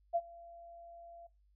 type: tone with ADSR envelope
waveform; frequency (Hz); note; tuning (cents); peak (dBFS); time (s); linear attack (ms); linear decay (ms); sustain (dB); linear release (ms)
sine; 683; F5; -39; -27; 0.13-1.27; 26; 48; -24; 8
effects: noise-tail reverb RT60 0.2 s tail -17 dB re dry + added 50 Hz sine -66 dBFS peak until 1.55 s